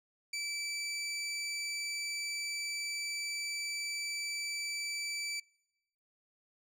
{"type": "tone", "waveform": "20% pulse", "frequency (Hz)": 2319, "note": "D7", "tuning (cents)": -22, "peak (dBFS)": -30, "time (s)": [0.33, 5.4], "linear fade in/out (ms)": 5, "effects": ["noise-tail reverb RT60 0.9 s tail -26 dB re dry", "low-pass 12000 Hz 12 dB/octave"]}